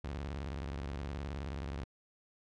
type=tone with vibrato; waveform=sawtooth; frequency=69.3 Hz; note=C#2; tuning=in tune; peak=-34 dBFS; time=0.04-1.84 s; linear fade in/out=0 ms; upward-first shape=square; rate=19 Hz; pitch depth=240 cents each way; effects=low-pass 5000 Hz 12 dB/octave